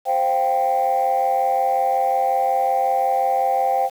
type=chord; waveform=sine; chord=C suspended fourth; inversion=none; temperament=equal; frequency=523.3 / 698.5 / 784 Hz; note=C5 / F5 / G5; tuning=0 / 0 / 0 cents; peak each=-22 / -22 / -17 dBFS; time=0.05-3.9 s; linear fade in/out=50 ms; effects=tanh soft clip ceiling -11 dBFS + 7-bit